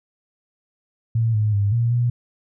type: tone with pitch steps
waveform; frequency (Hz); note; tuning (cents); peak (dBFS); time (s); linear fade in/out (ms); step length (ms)
sine; 114 / 106.8 / 101.2 / 117.4 / 120.7; A#2 / G#2 / G#2 / A#2 / B2; -38 / +49 / -44 / +13 / -39; -16; 1.15-2.1; 5; 190
effects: none